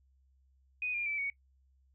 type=tone with pitch steps; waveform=sine; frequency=2489 / 2401 / 2317 / 2235 Hz; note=D#7 / D7 / D7 / C#7; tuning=0 / +38 / -24 / +14 cents; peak=-32 dBFS; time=0.82-1.3 s; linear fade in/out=2 ms; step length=120 ms; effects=noise-tail reverb RT60 0.1 s tail -19 dB re dry + added 66 Hz sine -65 dBFS peak until 1.94 s